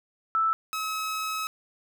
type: tone pair in turn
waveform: sine / sawtooth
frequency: 1318.5 / 1283.9 Hz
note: E6 / E6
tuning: 0 / -46 cents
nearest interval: unison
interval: 46 cents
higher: first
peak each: -21 / -25 dBFS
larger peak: first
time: 0.35-0.53 / 0.73-1.47 s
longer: second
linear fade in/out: 0 ms
effects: none